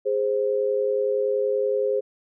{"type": "tone pair together", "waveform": "sine", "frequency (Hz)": [413.2, 523.8], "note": ["G#4", "C5"], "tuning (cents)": [-9, 2], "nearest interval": "major third", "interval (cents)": 411, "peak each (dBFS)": -23, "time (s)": [0.05, 2.01], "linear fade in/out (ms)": 20, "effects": []}